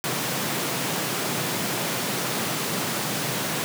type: high-pass noise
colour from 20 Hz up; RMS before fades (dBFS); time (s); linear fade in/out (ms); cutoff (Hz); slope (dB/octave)
pink; -27; 0.04-3.64; 0; 120; 48
effects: none